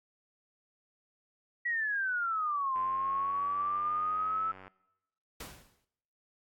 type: exponential two-way sweep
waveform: sine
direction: down then up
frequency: 1943 to 1035 to 1317 Hz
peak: -29 dBFS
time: 1.65-4.52 s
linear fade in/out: 10 ms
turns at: 2.76 s
type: click train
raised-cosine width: 0.5 ms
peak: -34 dBFS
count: 182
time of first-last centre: 2.76-4.679 s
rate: 94.3 Hz
type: noise with exponential decay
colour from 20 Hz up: pink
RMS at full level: -40 dBFS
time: 5.4-5.85 s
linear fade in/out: 5 ms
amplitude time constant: 96 ms
effects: noise-tail reverb RT60 0.9 s tail -22 dB re dry + AAC 64 kbps